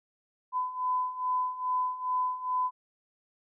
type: beating tone pair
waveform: sine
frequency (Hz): 1006 / 1008.4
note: B5 / B5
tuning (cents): +32 / +36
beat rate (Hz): 2.4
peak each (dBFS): -33 / -29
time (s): 0.52-2.71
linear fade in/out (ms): 50
effects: none